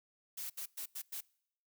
blue noise bursts at uneven times, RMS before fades -42 dBFS, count 5, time 0.37-0.5 / 0.57-0.66 / 0.77-0.86 / 0.95-1.02 / 1.12-1.21 s, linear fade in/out 10 ms, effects noise-tail reverb RT60 0.7 s tail -25 dB re dry

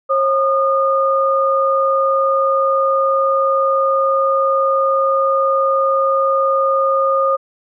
sine tone pair together, 540.1 / 1221 Hz, C#5 / D#6, -45 / -33 cents, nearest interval octave + major second, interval 1412 cents, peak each -15 dBFS, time 0.09-7.37 s, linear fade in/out 20 ms, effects none

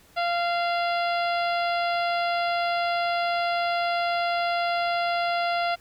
harmonic tone with a mistuned harmonic, 692 Hz, F5, 16 cents flat, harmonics 1 / 2 / 3 / 4 / 5 / 6 / 7, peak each -24 / -30 / -34 / -36 / -38 / -40 / -41 dBFS, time 0.16-5.76 s, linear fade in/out 20 ms, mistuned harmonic 5, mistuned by -29 cents, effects pink hiss -56 dBFS RMS until 5.8 s

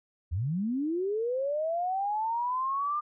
sine linear sweep, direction up, 73 to 1209 Hz, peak -27 dBFS, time 0.31-3.01 s, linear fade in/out 20 ms, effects none

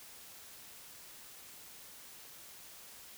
silence, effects white hiss -53 dBFS RMS until 3.17 s

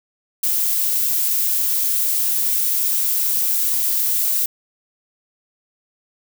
violet noise, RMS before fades -19 dBFS, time 0.43-4.46 s, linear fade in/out 5 ms, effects none

